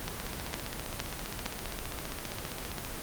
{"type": "two click trains", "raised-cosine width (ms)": 0.2, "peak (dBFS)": [-19, -14], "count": [41, 4], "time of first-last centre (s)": [[0.2, 2.849], [0.08, 1.462]], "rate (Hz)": [15.1, 2.17], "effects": ["pink hiss -39 dBFS RMS until 3.02 s", "Opus 24 kbps"]}